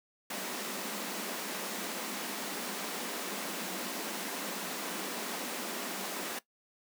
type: high-pass noise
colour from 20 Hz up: pink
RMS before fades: -38 dBFS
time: 0.3-6.39 s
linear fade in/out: 5 ms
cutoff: 180 Hz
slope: 96 dB/octave
effects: noise-tail reverb RT60 0.1 s tail -17 dB re dry